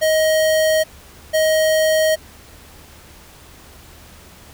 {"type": "tone pair in turn", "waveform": "square", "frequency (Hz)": [629, 629], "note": ["D#5", "D#5"], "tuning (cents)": [19, 19], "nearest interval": "unison", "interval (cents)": 0, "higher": "neither", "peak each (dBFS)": -14, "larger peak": "neither", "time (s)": [[0.01, 0.84], [1.33, 2.16]], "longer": "neither", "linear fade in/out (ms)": 20, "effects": ["added 75 Hz sine -47 dBFS peak until 4.53 s", "pink hiss -44 dBFS RMS until 4.53 s"]}